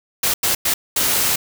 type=noise bursts at uneven times; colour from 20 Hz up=white; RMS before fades=-18 dBFS; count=4; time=0.23-0.34 / 0.43-0.55 / 0.65-0.74 / 0.96-1.36 s; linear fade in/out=5 ms; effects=none